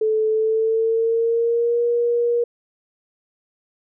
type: tone with pitch glide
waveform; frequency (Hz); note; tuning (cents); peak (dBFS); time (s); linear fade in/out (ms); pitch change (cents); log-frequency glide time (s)
sine; 435.7 to 475.1; A4 to A#4; -17 to +33; -16; 0.01-2.44; 5; +150; 0.29-1.82
effects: none